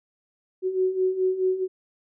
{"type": "beating tone pair", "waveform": "sine", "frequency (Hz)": [370, 374.7], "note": ["F#4", "F#4"], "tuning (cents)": [0, 22], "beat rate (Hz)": 4.7, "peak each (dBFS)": [-27, -22], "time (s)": [0.62, 1.68], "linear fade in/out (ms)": 50, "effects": []}